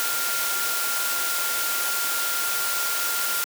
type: tone in noise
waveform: sine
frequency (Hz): 1396.9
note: F6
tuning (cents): 0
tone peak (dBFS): -29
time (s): 0-3.44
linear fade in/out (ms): 0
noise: white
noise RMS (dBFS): -26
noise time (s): 0-3.44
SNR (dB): -6
effects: high-pass 400 Hz 12 dB/octave